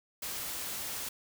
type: noise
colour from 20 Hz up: white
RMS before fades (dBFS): -38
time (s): 0.22-1.09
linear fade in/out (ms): 5
effects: none